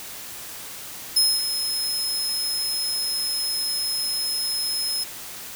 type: tone with ADSR envelope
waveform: sawtooth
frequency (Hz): 5150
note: E8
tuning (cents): -41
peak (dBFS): -12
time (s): 1.16-5.04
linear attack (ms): 9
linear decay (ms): 240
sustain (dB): -9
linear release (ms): 8
effects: white hiss -37 dBFS RMS until 5.55 s